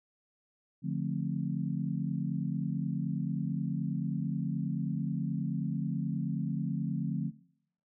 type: chord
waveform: sine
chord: D minor seventh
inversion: none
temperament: just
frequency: 146.83 / 176.2 / 220.2 / 264.3 Hz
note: D3 / F3 / A3 / C4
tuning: 0 / +16 / +2 / +18 cents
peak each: -34 / -34 / -38 / -39 dBFS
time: 0.82-7.32 s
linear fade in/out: 50 ms
effects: noise-tail reverb RT60 0.7 s tail -21 dB re dry